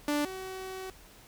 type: tone pair in turn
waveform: sawtooth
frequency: 293.7 / 377.3 Hz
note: D4 / F#4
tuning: 0 / +34 cents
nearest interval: major third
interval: 434 cents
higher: second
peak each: -23 / -34 dBFS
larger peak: first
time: 0.08-0.25 / 0.25-0.9 s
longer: second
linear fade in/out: 2 ms
effects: added 43 Hz sine -58 dBFS peak until 1.27 s + pink hiss -55 dBFS RMS until 1.27 s